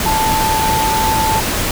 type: tone in noise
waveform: sine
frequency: 880 Hz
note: A5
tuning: in tune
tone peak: -14 dBFS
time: 0.06-1.4 s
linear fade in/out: 2 ms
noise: pink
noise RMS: -18 dBFS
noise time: 0-1.71 s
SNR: +1 dB
effects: none